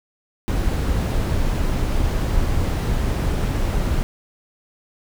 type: noise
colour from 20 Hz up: brown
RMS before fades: -20 dBFS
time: 0.48-4.03 s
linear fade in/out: 0 ms
effects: none